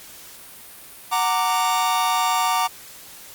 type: chord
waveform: 45% pulse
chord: Gb augmented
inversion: none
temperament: equal with one note detuned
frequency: 740 / 924.8 / 1174.7 Hz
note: Gb5 / Bb5 / D6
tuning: 0 / -14 / 0 cents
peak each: -24 / -22 / -23 dBFS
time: 1.11-2.68 s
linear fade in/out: 20 ms
effects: white hiss -42 dBFS RMS until 3.34 s + Opus 48 kbps